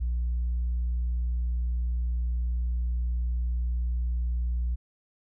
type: tone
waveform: sine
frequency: 59.9 Hz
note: A#1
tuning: 48 cents sharp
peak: -23 dBFS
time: 0-4.76 s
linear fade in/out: 20 ms
effects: tanh soft clip ceiling -23 dBFS